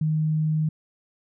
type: tone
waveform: sine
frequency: 155.56 Hz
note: D#3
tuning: in tune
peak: -20 dBFS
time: 0.01-0.69 s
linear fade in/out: 5 ms
effects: none